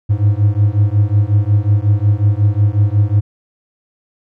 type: beating tone pair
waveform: triangle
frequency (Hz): 100.6 / 106.1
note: G2 / G#2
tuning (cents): +45 / +38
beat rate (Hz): 5.5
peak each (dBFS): -11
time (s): 0.09-3.21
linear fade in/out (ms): 20
effects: none